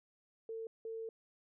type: tone bursts at uneven times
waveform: sine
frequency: 450 Hz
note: A4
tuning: 39 cents sharp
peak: -40 dBFS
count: 2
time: 0.49-0.67 / 0.85-1.09 s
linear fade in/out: 2 ms
effects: none